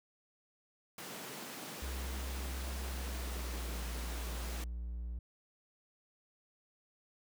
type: high-pass noise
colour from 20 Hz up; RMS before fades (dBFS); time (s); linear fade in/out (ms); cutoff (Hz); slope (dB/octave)
pink; -46; 0.98-4.64; 2; 150; 24
type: tone with pitch glide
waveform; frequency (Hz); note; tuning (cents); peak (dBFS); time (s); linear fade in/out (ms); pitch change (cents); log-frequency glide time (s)
triangle; 65 to 58.92; C2 to A#1; -11 to +19; -36; 1.82-5.19; 5; -170; 2.85-3.73
effects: none